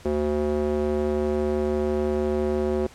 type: tone with band-pass filter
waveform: square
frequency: 74.5 Hz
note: D2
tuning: 25 cents sharp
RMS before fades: -24 dBFS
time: 0.05-2.87 s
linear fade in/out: 5 ms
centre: 410 Hz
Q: 2.2
effects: pink hiss -49 dBFS RMS until 2.94 s + low-pass 9000 Hz 12 dB/octave